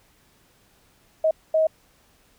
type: tone bursts at uneven times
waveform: sine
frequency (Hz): 634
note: D#5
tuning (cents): +32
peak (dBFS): -16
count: 2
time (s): 1.24-1.31 / 1.54-1.67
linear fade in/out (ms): 5
effects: pink hiss -60 dBFS RMS until 2.38 s